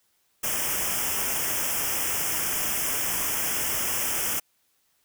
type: band-stop noise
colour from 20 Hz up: white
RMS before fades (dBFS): -27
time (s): 0.43-4.4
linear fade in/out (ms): 10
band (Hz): 3300 to 5100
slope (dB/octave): 96
effects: white hiss -69 dBFS RMS until 5.04 s